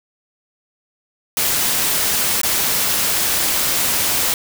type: noise with dropouts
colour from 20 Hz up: white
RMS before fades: -18 dBFS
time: 1.37-4.34 s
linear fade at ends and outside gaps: 1 ms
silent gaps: 2.415-2.433 s
effects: none